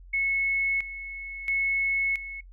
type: tone with tremolo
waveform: sine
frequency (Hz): 2194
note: C#7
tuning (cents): -18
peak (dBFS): -23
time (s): 0.13-2.41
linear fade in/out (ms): 10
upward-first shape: square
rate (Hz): 0.74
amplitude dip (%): 75
effects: noise-tail reverb RT60 0.1 s tail -22 dB re dry + added 44 Hz sine -45 dBFS peak until 2.52 s